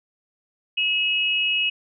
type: tone pair together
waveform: sine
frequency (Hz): 2580 / 2900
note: E7 / F#7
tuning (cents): -38 / -35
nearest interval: major second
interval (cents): 203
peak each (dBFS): -22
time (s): 0.77-1.7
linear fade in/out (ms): 10
effects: none